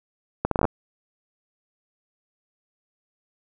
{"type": "accelerating click train", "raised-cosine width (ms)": 1, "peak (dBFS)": -7, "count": 8, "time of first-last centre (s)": [0.45, 0.652], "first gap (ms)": 63, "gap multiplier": 0.72, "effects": []}